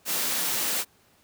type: high-pass noise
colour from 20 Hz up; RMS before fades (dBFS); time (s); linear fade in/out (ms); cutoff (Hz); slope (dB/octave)
white; -27; 0.05-0.85; 50; 140; 48
effects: pink hiss -61 dBFS RMS until 1.23 s + high-pass 80 Hz 12 dB/octave